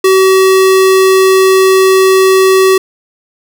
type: tone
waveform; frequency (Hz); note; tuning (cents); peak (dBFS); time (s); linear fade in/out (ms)
square; 380; F#4; +46; -5; 0.04-2.78; 5
effects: none